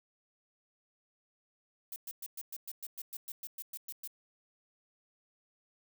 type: noise bursts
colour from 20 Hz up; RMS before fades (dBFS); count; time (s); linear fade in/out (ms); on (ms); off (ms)
violet; -42; 15; 1.92-4.075; 2; 41; 110
effects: none